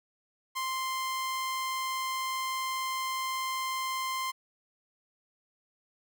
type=tone; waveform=sawtooth; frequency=1046.5 Hz; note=C6; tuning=in tune; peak=-27 dBFS; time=0.55-4.32 s; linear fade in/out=20 ms; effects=none